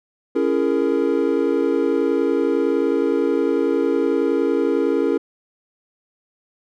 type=chord; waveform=triangle; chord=A# half-diminished seventh; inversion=first; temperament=equal with one note detuned; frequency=277.2 / 336.7 / 415.3 / 466.2 Hz; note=C#4 / E4 / G#4 / A#4; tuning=0 / +37 / 0 / 0 cents; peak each=-20 dBFS; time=0.35-5.18 s; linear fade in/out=10 ms; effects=none